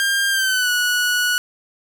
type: tone with pitch glide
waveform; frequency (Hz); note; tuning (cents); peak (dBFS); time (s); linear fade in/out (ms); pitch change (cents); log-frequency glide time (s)
sawtooth; 1601 to 1468.1; G6 to F#6; +36 to -14; -13; 0-1.38; 0; -150; 0.3-0.7
effects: none